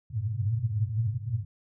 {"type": "band-pass noise", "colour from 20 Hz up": "pink", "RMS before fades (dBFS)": -29, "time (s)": [0.1, 1.45], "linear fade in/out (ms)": 10, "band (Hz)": [100, 120], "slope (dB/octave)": 96, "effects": []}